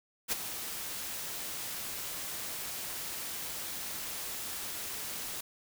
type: noise with ADSR envelope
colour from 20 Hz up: white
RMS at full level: -29 dBFS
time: 0.28-5.41 s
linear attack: 42 ms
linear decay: 17 ms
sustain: -10 dB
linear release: 7 ms
effects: none